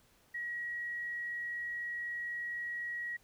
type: tone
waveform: sine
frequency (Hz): 1908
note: A#6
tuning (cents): +40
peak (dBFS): -36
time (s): 0.34-3.17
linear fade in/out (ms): 10
effects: pink hiss -67 dBFS RMS until 3.23 s